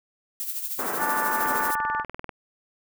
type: noise with tremolo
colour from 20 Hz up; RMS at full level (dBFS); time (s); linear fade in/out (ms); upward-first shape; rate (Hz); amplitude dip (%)
violet; -29; 0.4-1.75; 0; sine; 13; 55
type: band-pass noise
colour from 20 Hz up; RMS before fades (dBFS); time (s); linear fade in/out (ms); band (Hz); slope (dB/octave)
white; -31; 0.79-1.71; 0; 200 to 1500; 24
type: harmonic tone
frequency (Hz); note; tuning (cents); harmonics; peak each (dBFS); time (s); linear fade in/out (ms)
293.7; D4; 0; 3 / 4 / 5 / 6; -27 / -29 / -31 / -33; 0.97-2.05; 50
type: click train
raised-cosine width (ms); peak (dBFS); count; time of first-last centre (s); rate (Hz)
0.5; -19; 19; 1.41-2.292; 20.4
effects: none